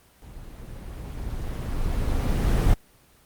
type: noise with level ramp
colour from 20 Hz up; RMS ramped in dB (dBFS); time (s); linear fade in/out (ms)
brown; -42 to -18; 0.22-2.74; 2
effects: pink hiss -57 dBFS RMS until 3.25 s + Opus 24 kbps